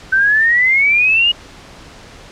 sine exponential sweep, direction up, 1527 to 2900 Hz, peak -9 dBFS, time 0.12-1.32 s, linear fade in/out 10 ms, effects pink hiss -38 dBFS RMS until 2.31 s + low-pass 6000 Hz 12 dB/octave

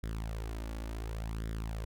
sawtooth tone with flanger, 55 Hz, A1, in tune, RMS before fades -38 dBFS, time 0.03-1.85 s, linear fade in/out 5 ms, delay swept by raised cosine 0.56 to 3.56 ms, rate 0.69 Hz, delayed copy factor +0.65, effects none

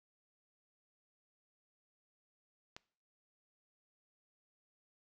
click, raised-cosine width 0.2 ms, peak -29 dBFS, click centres 2.765 s, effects noise-tail reverb RT60 0.5 s tail -22 dB re dry

